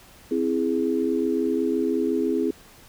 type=chord; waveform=sine; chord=C augmented; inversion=none; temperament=equal; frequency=261.6 / 329.6 / 415.3 Hz; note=C4 / E4 / G#4; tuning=0 / 0 / 0 cents; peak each=-25 dBFS; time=0.31-2.51 s; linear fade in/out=5 ms; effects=pink hiss -50 dBFS RMS until 2.88 s